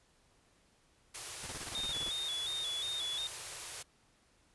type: band-stop noise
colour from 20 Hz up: white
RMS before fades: -43 dBFS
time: 1.14-3.83 s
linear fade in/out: 10 ms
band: 150 to 320 Hz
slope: 96 dB/octave
type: noise bursts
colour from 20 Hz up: pink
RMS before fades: -44 dBFS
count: 12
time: 1.43-2.094 s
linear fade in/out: 5 ms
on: 37 ms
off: 20 ms
type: tone with vibrato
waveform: sine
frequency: 3545 Hz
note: A7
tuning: 12 cents sharp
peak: -35 dBFS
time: 1.75-3.27 s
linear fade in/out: 0 ms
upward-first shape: square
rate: 2.8 Hz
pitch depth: 62 cents each way
effects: pink hiss -69 dBFS RMS until 4.54 s + resampled to 24000 Hz